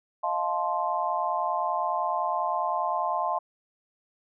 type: chord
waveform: sine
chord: F dominant seventh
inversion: third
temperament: just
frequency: 628.6 / 698.5 / 873.1 / 1047.7 Hz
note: Eb5 / F5 / A5 / C6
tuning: +18 / 0 / -14 / +2 cents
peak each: -33 / -30 / -30 / -29 dBFS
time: 0.23-3.39 s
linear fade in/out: 10 ms
effects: none